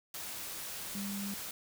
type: tone in noise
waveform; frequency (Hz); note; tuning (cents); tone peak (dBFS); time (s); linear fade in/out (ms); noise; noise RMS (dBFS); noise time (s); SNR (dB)
sine; 200.1; G3; +36; -37; 0.95-1.34; 2; white; -42; 0.14-1.51; +2
effects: none